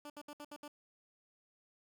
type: tone bursts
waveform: 15% pulse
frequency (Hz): 293.7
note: D4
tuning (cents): 0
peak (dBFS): -40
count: 6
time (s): 0.05-0.679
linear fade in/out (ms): 2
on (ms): 49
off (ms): 67
effects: none